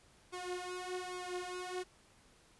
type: tone with flanger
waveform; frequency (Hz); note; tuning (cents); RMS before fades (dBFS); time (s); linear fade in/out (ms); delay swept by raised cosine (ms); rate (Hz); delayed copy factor
sawtooth; 362.5; F#4; -35; -42; 0.32-1.84; 20; 0.86 to 4.76; 1.2; +0.85
effects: pink hiss -65 dBFS RMS until 2.59 s + resampled to 24000 Hz